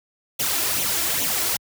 white noise with flanger, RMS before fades -23 dBFS, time 0.39-1.57 s, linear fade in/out 10 ms, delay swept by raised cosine 0.3 to 3 ms, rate 2.4 Hz, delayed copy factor +0.65, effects high-pass 60 Hz 12 dB/octave

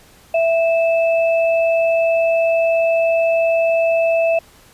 sine tone pair together, 661.1 / 2623 Hz, E5 / E7, +5 / -9 cents, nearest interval 2 octaves, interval 2386 cents, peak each -13 / -24 dBFS, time 0.34-4.39 s, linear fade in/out 5 ms, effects pink hiss -48 dBFS RMS until 4.73 s + resampled to 32000 Hz

